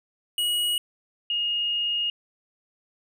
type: tone pair in turn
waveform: square / sine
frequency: 2903 / 2856 Hz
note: F#7 / F7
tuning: -34 / +38 cents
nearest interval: unison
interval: 28 cents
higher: first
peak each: -23 dBFS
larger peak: neither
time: 0.38-0.78 / 1.3-2.1 s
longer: second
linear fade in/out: 2 ms
effects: none